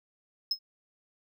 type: tone with exponential decay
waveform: triangle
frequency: 5160 Hz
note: E8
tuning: 38 cents flat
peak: -21 dBFS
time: 0.51-0.59 s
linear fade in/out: 5 ms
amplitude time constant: 17 ms
effects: none